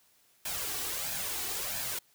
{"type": "noise with flanger", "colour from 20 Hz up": "white", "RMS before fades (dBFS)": -35, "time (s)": [0.45, 1.99], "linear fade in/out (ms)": 5, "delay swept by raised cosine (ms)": [1.2, 2.7], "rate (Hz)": 1.5, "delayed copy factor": 0.55, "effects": ["white hiss -66 dBFS RMS until 2.14 s"]}